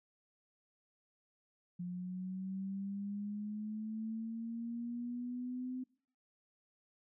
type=linear sweep; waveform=sine; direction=up; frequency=176.4 to 256.5 Hz; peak=-38 dBFS; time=1.79-5.84 s; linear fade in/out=10 ms; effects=noise-tail reverb RT60 0.6 s tail -24 dB re dry